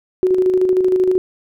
sine tone with tremolo, 370 Hz, F#4, in tune, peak -10 dBFS, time 0.23-1.18 s, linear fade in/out 0 ms, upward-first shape square, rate 13 Hz, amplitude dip 40%, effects none

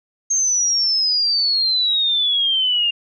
sine exponential sweep, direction down, 6440 to 2794 Hz, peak -15 dBFS, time 0.3-2.91 s, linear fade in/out 10 ms, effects none

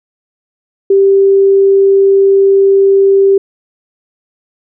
sine tone, 392 Hz, G4, in tune, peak -4 dBFS, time 0.9-3.38 s, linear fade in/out 5 ms, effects none

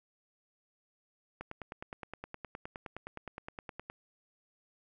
click train, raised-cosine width 0.5 ms, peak -26 dBFS, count 25, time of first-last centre 1.41-3.9 s, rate 9.64 Hz, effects none

